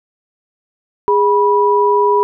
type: tone pair together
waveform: sine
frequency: 411.2 / 978 Hz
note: G#4 / B5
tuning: -17 / -17 cents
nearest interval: octave + minor third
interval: 1500 cents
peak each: -12 dBFS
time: 1.08-2.23 s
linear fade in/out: 0 ms
effects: none